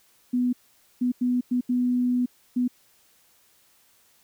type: tone bursts at uneven times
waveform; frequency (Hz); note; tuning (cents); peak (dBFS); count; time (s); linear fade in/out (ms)
sine; 247.5; B3; +4; -20; 6; 0.33-0.53 / 1.01-1.12 / 1.21-1.41 / 1.51-1.61 / 1.69-2.26 / 2.56-2.68; 10
effects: white hiss -61 dBFS RMS until 4.23 s